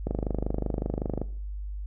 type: click train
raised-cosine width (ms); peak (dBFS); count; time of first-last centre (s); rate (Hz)
2; -15; 30; 0.07-1.216; 25.3
effects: noise-tail reverb RT60 0.5 s tail -18 dB re dry + added 50 Hz sine -32 dBFS peak until 1.86 s